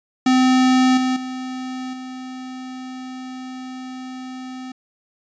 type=tone with level steps; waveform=square; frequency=256.9 Hz; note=C4; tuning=32 cents flat; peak=-13 / -18 / -27 / -31 dBFS; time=0.26-4.72 s; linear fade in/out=5 ms; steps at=0.97 / 1.16 / 1.93 s; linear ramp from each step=5 ms; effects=resampled to 16000 Hz